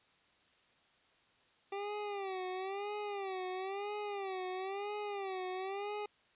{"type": "tone with vibrato", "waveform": "25% pulse", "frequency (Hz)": 392, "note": "G4", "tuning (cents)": 0, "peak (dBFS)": -34, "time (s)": [1.72, 6.06], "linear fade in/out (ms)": 5, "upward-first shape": "sine", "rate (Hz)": 1, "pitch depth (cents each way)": 110, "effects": ["white hiss -69 dBFS RMS until 6.35 s", "resampled to 8000 Hz"]}